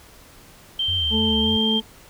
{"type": "tone with pitch glide", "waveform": "sine", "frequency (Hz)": [3136, 3174], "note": ["G7", "G7"], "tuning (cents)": [0, 21], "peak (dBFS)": -20, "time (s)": [0.79, 1.8], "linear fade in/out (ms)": 5, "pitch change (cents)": 21, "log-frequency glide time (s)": [1.3, 1.53]}
{"type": "tone with vibrato", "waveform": "sine", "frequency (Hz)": 82.41, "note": "E2", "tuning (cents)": 0, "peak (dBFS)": -27, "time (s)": [0.88, 1.57], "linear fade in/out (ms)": 5, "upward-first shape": "sine", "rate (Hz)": 3.5, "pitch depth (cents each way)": 170}
{"type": "harmonic tone", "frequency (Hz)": 220, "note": "A3", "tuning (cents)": 0, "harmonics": [1, 2, 4], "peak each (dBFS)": [-21, -27, -33], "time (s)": [1.1, 1.82], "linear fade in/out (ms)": 50}
{"effects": ["pink hiss -48 dBFS RMS until 2.09 s"]}